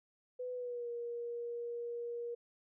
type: tone with pitch glide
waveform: sine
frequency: 499.2 to 473.9 Hz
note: B4 to A#4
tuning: +19 to +28 cents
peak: -38 dBFS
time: 0.39-2.35 s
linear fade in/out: 10 ms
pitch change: -91 cents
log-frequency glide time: 0.53-0.89 s
effects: none